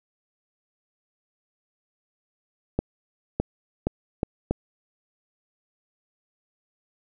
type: accelerating click train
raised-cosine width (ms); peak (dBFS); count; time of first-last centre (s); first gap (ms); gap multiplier
2; -9; 5; 2.79-4.51; 610; 0.77
effects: none